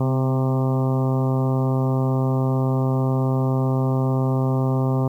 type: harmonic tone with a mistuned harmonic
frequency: 131.8 Hz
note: C3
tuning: 13 cents sharp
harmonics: 1 / 2 / 3 / 4 / 5 / 6 / 7 / 8 / 9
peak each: -19 / -25 / -29 / -31 / -33 / -35 / -36 / -37 / -38 dBFS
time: 0-5.08 s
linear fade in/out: 5 ms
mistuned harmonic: 2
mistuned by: -30 cents
effects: 9-bit